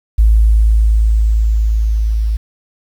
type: tone with level ramp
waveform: sine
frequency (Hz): 54.3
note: A1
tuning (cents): -22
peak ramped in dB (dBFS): -5 to -12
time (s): 0.18-2.37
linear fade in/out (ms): 10
effects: 7-bit

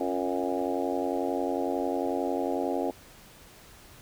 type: harmonic tone with a mistuned harmonic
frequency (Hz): 91.1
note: F#2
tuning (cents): -26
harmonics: 3 / 4 / 5 / 6 / 7 / 8 / 9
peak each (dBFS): -32 / -33 / -34 / -35 / -35 / -36 / -37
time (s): 0-2.91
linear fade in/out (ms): 5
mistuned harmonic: 4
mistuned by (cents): -65
effects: pink hiss -52 dBFS RMS until 4.01 s

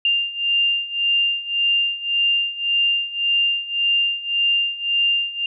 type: beating tone pair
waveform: sine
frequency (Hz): 2794 / 2795.8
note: F7 / F7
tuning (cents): 0 / +1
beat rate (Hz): 1.8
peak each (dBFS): -22 / -19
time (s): 0.05-5.46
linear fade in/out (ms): 2
effects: none

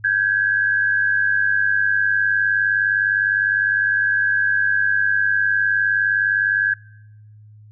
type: tone pair together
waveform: sine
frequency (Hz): 1565 / 1664.7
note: G6 / G#6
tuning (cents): -3 / +4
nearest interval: minor second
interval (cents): 107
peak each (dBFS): -18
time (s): 0.04-6.74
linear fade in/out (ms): 5
effects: noise-tail reverb RT60 0.9 s tail -23 dB re dry + added 106 Hz sine -42 dBFS peak until 7.71 s

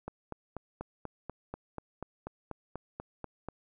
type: click train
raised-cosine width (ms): 1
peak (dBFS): -24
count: 15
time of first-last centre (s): 0.08-3.486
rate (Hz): 4.11
effects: none

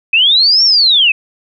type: linear two-way sweep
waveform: sine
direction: up then down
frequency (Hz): 2489 to 5588 to 2489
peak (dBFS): -6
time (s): 0.13-1.12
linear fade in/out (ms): 5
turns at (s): 0.64
effects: none

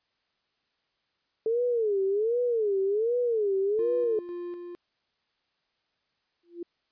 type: tone with vibrato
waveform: sine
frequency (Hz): 435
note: A4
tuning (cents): -20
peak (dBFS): -23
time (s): 1.46-4.19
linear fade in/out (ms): 2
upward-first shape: sine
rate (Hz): 1.3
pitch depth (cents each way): 210
type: tone with tremolo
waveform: triangle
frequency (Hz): 350.3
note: F4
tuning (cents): +5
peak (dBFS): -31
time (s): 3.79-4.75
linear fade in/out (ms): 0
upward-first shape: square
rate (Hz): 2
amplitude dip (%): 40
type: tone with exponential growth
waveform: sine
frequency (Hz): 344.4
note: F4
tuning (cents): -24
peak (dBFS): -30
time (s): 6.43-6.63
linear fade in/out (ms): 5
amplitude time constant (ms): 43
effects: white hiss -75 dBFS RMS until 6.91 s + resampled to 11025 Hz

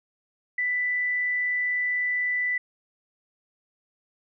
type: tone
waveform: sine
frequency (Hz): 1984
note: B6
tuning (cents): +7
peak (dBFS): -23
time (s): 0.58-2.58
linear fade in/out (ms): 5
effects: none

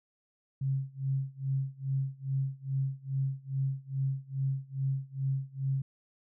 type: tone with tremolo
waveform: sine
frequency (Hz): 135.2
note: C#3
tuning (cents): -43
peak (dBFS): -26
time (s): 0.61-5.82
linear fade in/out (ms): 5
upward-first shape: sine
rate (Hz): 2.4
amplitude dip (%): 95
effects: none

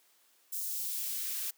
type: noise with high-pass filter sweep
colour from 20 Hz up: blue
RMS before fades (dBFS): -36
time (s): 0.52-1.51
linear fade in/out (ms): 10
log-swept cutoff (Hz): 6900 to 990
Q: 0.76
effects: white hiss -67 dBFS RMS until 1.57 s + high-pass 300 Hz 12 dB/octave

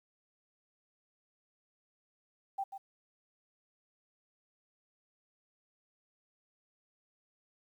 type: tone with echo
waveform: sine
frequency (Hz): 784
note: G5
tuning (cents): 0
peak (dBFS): -32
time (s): 2.58-2.64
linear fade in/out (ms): 10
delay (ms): 140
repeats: 1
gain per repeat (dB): -9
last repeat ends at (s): 2.78
effects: 11-bit

